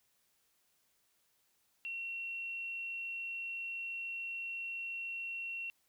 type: tone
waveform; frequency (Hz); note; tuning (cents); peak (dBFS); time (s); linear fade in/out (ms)
sine; 2727; F7; -42; -38; 1.85-5.7; 0
effects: white hiss -75 dBFS RMS until 5.88 s